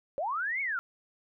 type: linear two-way sweep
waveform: sine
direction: up then down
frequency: 525 to 2252 to 1338 Hz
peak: -29 dBFS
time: 0.18-0.79 s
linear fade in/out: 0 ms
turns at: 0.61 s
effects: none